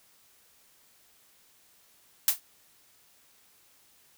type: noise with exponential decay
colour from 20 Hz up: blue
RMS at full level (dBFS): -17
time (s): 2.28-2.4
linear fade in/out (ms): 2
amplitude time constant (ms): 25
effects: white hiss -62 dBFS RMS until 4.17 s